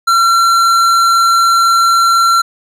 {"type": "tone with tanh clipping", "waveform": "sine", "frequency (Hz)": 1361, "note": "F6", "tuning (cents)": -45, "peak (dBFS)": -9, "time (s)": [0.07, 2.42], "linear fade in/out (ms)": 10, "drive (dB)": 15, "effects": []}